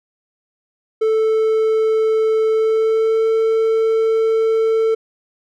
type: tone with pitch glide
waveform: triangle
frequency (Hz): 440 to 446.1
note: A4 to A4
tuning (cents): 0 to +24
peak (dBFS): -11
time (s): 1.01-4.95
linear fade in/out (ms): 10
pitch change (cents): +24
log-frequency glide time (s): 2.5-3.26
effects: none